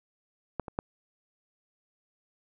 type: clicks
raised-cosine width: 1 ms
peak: -16 / -24 / -15 dBFS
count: 3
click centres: 0.597 / 0.682 / 0.789 s
effects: none